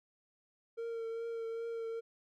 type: tone with vibrato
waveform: triangle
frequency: 458.2 Hz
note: A#4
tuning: 30 cents flat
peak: -35 dBFS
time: 0.77-2.01 s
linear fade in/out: 20 ms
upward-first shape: triangle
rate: 2.5 Hz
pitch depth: 23 cents each way
effects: none